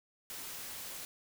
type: noise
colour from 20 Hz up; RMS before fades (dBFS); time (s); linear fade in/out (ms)
white; -44; 0.3-1.05; 0
effects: none